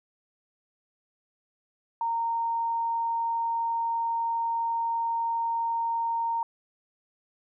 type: tone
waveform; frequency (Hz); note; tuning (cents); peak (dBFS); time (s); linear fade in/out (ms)
sine; 923; A#5; -17; -25; 2.01-6.43; 2
effects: none